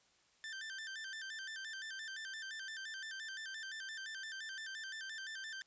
sawtooth tone with vibrato, 1665 Hz, G#6, 4 cents sharp, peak -40 dBFS, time 0.44-5.62 s, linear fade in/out 0 ms, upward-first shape square, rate 5.8 Hz, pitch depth 110 cents each way, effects white hiss -71 dBFS RMS until 5.66 s + resampled to 16000 Hz

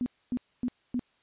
sine tone bursts, 246.9 Hz, B3, in tune, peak -26 dBFS, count 4, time 0.01-0.994 s, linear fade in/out 0 ms, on 51 ms, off 260 ms, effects white hiss -68 dBFS RMS until 1.22 s + resampled to 8000 Hz

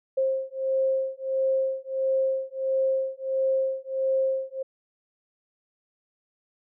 sine beating tone pair, 530 / 531.5 Hz, C5 / C5, +22 / +27 cents, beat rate 1.5 Hz, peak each -26 dBFS, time 0.17-4.63 s, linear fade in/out 10 ms, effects none

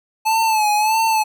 square tone with vibrato, 867 Hz, A5, 26 cents flat, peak -15 dBFS, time 0.25-1.24 s, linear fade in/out 20 ms, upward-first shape sine, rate 1.6 Hz, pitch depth 63 cents each way, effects none

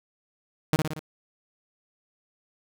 sawtooth tone with echo, 155.56 Hz, D#3, in tune, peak -15 dBFS, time 0.73-0.76 s, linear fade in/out 0 ms, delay 58 ms, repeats 4, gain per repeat -4 dB, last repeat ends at 0.992 s, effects none

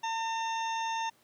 harmonic tone, 905 Hz, A5, 48 cents sharp, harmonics 1 / 2 / 3 / 4 / 6 / 7, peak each -31 / -41 / -42 / -43 / -50 / -47 dBFS, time 0.03-1.1 s, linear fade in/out 10 ms, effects pink hiss -65 dBFS RMS until 1.23 s + high-pass 150 Hz 12 dB/octave

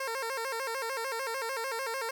15% pulse tone with vibrato, 493.9 Hz, B4, in tune, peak -26 dBFS, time 0-2.11 s, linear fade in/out 5 ms, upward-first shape square, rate 6.7 Hz, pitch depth 140 cents each way, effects none

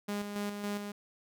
sawtooth tone with tremolo, 204.8 Hz, G#3, 24 cents flat, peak -29 dBFS, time 0.08-0.92 s, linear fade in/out 10 ms, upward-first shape square, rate 3.6 Hz, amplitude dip 45%, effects none

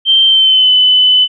sine tone with pitch glide, 3136 to 3013 Hz, G7 to F#7, 0 to +31 cents, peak -5 dBFS, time 0.05-1.28 s, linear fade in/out 50 ms, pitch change -69 cents, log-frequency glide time 0.26-0.72 s, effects none

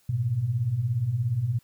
sine beating tone pair, 105.2 / 122.2 Hz, G#2 / B2, +23 / -18 cents, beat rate 17 Hz, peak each -30 / -24 dBFS, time 0.09-1.59 s, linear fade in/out 5 ms, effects white hiss -64 dBFS RMS until 1.63 s

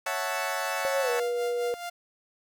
20% pulse chord, F# minor seventh, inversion second, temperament equal, 554.4 / 659.3 / 740 / 880 Hz, C#5 / E5 / F#5 / A5, 0 / 0 / 0 / 0 cents, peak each -29 dBFS, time 0.06-1.2 s, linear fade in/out 5 ms
sine tone with pitch glide, 548 to 482.6 Hz, C#5 to B4, -20 to -40 cents, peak -26 dBFS, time 0.85-1.74 s, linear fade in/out 0 ms, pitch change -220 cents, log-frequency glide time 1.01-1.1 s
sawtooth tone with tremolo, 698.5 Hz, F5, in tune, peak -29 dBFS, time 1.18-1.9 s, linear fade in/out 10 ms, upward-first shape sine, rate 4.7 Hz, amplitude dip 60%
effects none

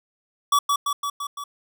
square tone with echo, 1142 Hz, D6, 49 cents flat, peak -16 dBFS, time 0.52-0.59 s, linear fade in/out 5 ms, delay 170 ms, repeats 5, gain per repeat -3 dB, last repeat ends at 1.44 s, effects none

